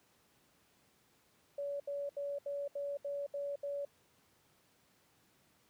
sine tone bursts, 568 Hz, C#5, 42 cents sharp, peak -36 dBFS, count 8, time 1.58-3.851 s, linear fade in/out 5 ms, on 220 ms, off 73 ms, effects pink hiss -70 dBFS RMS until 5.69 s + high-pass 100 Hz 12 dB/octave

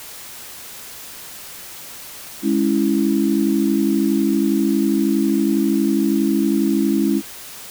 sine chord, C# minor, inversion second, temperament equal, 207.7 / 277.2 / 329.6 Hz, G#3 / C#4 / E4, 0 / 0 / 0 cents, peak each -19 dBFS, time 2.42-7.22 s, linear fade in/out 50 ms, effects white hiss -36 dBFS RMS until 7.7 s

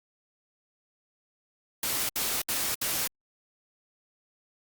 white noise bursts, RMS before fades -29 dBFS, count 4, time 1.83-3.074 s, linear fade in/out 2 ms, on 260 ms, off 68 ms, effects Opus 48 kbps

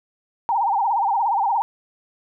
sine tone with vibrato, 862 Hz, A5, 36 cents flat, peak -17 dBFS, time 0.49-1.62 s, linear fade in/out 0 ms, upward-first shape sine, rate 17 Hz, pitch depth 180 cents each way, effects none

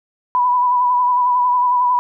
sine tone with vibrato, 987.8 Hz, B5, in tune, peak -12 dBFS, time 0.35-1.99 s, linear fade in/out 0 ms, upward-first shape sine, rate 11 Hz, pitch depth 31 cents each way, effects none

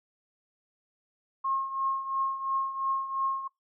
sine tone with tremolo, 1077 Hz, C6, 50 cents sharp, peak -24 dBFS, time 1.44-3.48 s, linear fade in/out 10 ms, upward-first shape triangle, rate 2.9 Hz, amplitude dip 75%, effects noise-tail reverb RT60 0.2 s tail -25 dB re dry

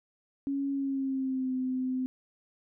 sine tone with pitch glide, 277.3 to 257.2 Hz, C#4 to C4, +1 to -30 cents, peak -28 dBFS, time 0.47-2.06 s, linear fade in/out 0 ms, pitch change -131 cents, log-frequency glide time 0.71-1.53 s, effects none

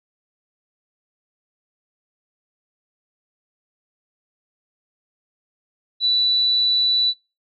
sine tone, 3961 Hz, B7, 4 cents sharp, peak -15 dBFS, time 6-7.14 s, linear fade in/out 50 ms, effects noise-tail reverb RT60 0.3 s tail -25 dB re dry

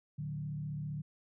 sine tone with frequency modulation, 148.9 Hz, D3, 24 cents sharp, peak -36 dBFS, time 0.18-1.02 s, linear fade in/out 10 ms, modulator 35.2 Hz, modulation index 0.69, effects none

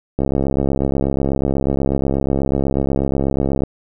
click train, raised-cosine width 2 ms, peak -5 dBFS, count 236, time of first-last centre 0.19-3.636 s, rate 68.2 Hz, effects none

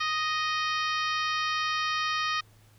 harmonic tone, 622.3 Hz, D#5, in tune, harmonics 2 / 3 / 4 / 5 / 6 / 7 / 8 / 9, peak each -29 / -33 / -35 / -37 / -39 / -40 / -41 / -42 dBFS, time 0-2.41 s, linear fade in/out 10 ms, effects added 106 Hz sine -57 dBFS peak until 2.78 s + pink hiss -62 dBFS RMS until 2.78 s

